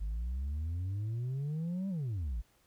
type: exponential two-way sweep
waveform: sine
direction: up then down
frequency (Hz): 49.71 to 198.8 to 49.71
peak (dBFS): -30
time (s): 0-2.42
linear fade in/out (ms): 20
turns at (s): 1.89
effects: tanh soft clip ceiling -32 dBFS + pink hiss -69 dBFS RMS until 2.66 s